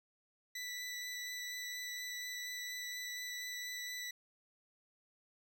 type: tone with vibrato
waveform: 20% pulse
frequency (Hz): 1975.5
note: B6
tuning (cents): 0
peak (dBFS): -36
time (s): 0.55-4.11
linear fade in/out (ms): 5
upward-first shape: sine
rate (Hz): 4.2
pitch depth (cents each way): 9
effects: none